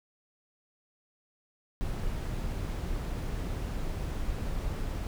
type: noise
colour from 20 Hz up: brown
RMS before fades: -33 dBFS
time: 1.81-5.07 s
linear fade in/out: 0 ms
effects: none